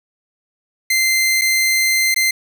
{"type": "tone with dropouts", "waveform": "sawtooth", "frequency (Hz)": 2080, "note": "C7", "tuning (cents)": -11, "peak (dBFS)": -10, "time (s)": [0.9, 2.31], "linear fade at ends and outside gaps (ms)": 5, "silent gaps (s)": [[1.413, 1.417], [2.144, 2.161]], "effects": []}